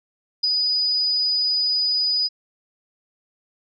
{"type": "tone with ADSR envelope", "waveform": "sine", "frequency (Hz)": 4958, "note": "D#8", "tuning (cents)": -7, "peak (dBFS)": -14, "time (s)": [0.43, 2.29], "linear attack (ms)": 11, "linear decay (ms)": 14, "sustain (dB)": -4, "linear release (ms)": 32, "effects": []}